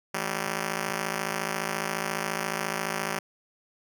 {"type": "ring-modulated tone", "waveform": "5% pulse", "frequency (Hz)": 193.7, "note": "G3", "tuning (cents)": -20, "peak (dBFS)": -14, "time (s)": [0.14, 3.19], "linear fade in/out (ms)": 5, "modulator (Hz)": 27.2, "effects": []}